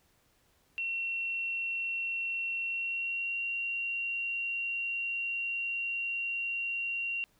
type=tone with pitch glide; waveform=sine; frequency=2722 to 2755 Hz; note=F7 to F7; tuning=-45 to -24 cents; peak=-31 dBFS; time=0.78-7.24 s; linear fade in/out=0 ms; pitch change=+21 cents; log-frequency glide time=2.63-3.4 s; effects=pink hiss -69 dBFS RMS until 7.39 s